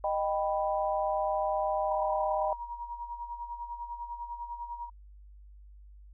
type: chord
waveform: sine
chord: Eb augmented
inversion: none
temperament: equal with one note detuned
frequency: 618.3 / 784 / 987.8 Hz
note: Eb5 / G5 / B5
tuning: -11 / 0 / 0 cents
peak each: -30 / -31 / -34 dBFS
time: 0.04-2.53 s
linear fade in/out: 2 ms
type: tone with tremolo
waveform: sine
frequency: 950 Hz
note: A#5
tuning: 33 cents sharp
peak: -34 dBFS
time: 1.9-4.9 s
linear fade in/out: 10 ms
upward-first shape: sine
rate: 10 Hz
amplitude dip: 65%
effects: added 50 Hz sine -49 dBFS peak until 6.13 s